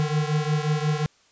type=beating tone pair; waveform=square; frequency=149.5 / 155.1 Hz; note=D3 / D#3; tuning=+31 / -5 cents; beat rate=5.6 Hz; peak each=-24 / -27 dBFS; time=0-1.06 s; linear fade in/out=0 ms; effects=white hiss -60 dBFS RMS until 1.31 s + resampled to 16000 Hz